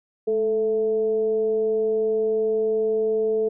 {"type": "tone with frequency modulation", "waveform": "sine", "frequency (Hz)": 438.6, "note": "A4", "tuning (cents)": -6, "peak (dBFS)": -19, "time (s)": [0.27, 3.49], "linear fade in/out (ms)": 10, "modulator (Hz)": 226, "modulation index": 0.33, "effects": []}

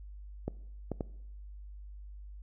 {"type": "clicks", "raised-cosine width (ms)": 2, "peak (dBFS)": -20, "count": 3, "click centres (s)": [0.48, 0.917, 1.008], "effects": ["noise-tail reverb RT60 0.8 s tail -21 dB re dry", "added 50 Hz sine -44 dBFS peak until 2.42 s"]}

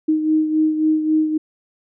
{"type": "beating tone pair", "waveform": "sine", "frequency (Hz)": [311.1, 314.8], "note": ["D#4", "D#4"], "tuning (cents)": [0, 20], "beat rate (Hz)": 3.7, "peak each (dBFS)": [-15, -23], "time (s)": [0.08, 1.38], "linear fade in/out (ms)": 10, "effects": []}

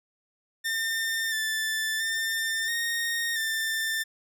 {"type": "tone with pitch steps", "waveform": "sawtooth", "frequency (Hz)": [1806, 1760, 1798, 1854, 1785], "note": ["A6", "A6", "A6", "A#6", "A6"], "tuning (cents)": [45, 0, 37, -10, 24], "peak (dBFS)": -23, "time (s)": [0.64, 4.04], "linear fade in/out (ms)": 20, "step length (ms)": 680, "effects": []}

